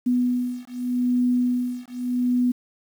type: beating tone pair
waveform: sine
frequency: 246.9 / 247.73 Hz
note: B3 / B3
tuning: 0 / +6 cents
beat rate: 0.83 Hz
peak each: -23 dBFS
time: 0.06-2.52 s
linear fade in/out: 10 ms
effects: 8-bit